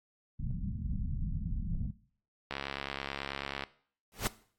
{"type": "low-pass noise", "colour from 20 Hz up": "pink", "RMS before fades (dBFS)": -35, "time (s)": [0.39, 1.91], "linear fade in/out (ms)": 10, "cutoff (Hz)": 220, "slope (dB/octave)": 48}
{"type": "click train", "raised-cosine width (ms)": 0.3, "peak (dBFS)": -19, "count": 79, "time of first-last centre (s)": [2.51, 3.637], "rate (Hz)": 69.2}
{"type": "noise with exponential growth", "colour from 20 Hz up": "pink", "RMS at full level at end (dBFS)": -27, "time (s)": [4.12, 4.27], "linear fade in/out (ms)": 0, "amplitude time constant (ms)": 32}
{"effects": ["noise-tail reverb RT60 0.5 s tail -18 dB re dry", "AAC 64 kbps"]}